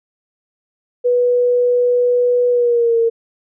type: tone with pitch glide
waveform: sine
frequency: 490 to 459.8 Hz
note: B4 to A#4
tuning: -14 to -24 cents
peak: -11 dBFS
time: 1.04-3.1 s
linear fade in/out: 20 ms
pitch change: -110 cents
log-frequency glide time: 2.5-2.98 s
effects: none